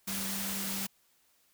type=tone in noise; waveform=sine; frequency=196 Hz; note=G3; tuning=in tune; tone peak=-39 dBFS; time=0.07-0.87 s; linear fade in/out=10 ms; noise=white; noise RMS=-36 dBFS; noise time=0.07-0.87 s; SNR=-6 dB; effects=white hiss -69 dBFS RMS until 1.53 s